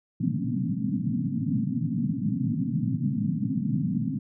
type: band-pass noise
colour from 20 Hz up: white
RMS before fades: -27 dBFS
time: 0.2-4.19 s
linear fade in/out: 5 ms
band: 110 to 270 Hz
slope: 96 dB/octave
effects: none